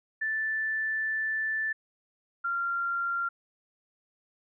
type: tone pair in turn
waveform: sine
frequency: 1760 / 1383.7 Hz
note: A6 / F6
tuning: 0 / -16 cents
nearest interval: major third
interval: 416 cents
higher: first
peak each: -27 dBFS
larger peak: neither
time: 0.21-1.73 / 2.44-3.29 s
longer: first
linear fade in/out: 10 ms
effects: none